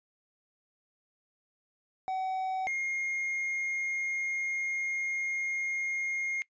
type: tone pair in turn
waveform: triangle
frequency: 755 / 2135 Hz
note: F#5 / C7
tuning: +35 / +34 cents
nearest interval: octave + tritone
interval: 1799 cents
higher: second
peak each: -28 dBFS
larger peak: neither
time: 2.08-2.67 / 2.67-6.42 s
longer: second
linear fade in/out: 0 ms
effects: noise-tail reverb RT60 0.1 s tail -21 dB re dry + resampled to 16000 Hz